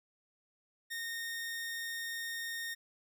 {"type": "tone", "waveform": "sawtooth", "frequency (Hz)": 1843, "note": "A#6", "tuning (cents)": -20, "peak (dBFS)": -34, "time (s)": [0.9, 2.75], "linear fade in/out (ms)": 20, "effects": []}